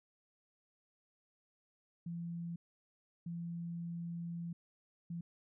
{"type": "tone bursts at uneven times", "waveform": "sine", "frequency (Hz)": 170, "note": "F3", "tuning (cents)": -46, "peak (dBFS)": -39, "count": 3, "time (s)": [[2.06, 2.56], [3.26, 4.53], [5.1, 5.21]], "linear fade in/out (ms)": 5, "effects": []}